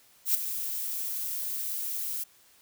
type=noise with ADSR envelope; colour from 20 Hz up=violet; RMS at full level=-22 dBFS; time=0.25-2.24 s; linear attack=98 ms; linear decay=3 ms; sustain=-11 dB; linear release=11 ms; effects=white hiss -60 dBFS RMS until 2.61 s